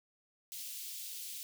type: high-pass noise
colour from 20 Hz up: white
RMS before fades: -44 dBFS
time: 0.52-1.43 s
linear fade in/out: 0 ms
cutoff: 2800 Hz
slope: 24 dB/octave
effects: none